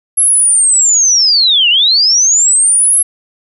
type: linear two-way sweep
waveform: sine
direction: down then up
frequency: 11175 to 2717 to 11175 Hz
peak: -6 dBFS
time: 0.17-3.03 s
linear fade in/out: 10 ms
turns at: 1.69 s
effects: none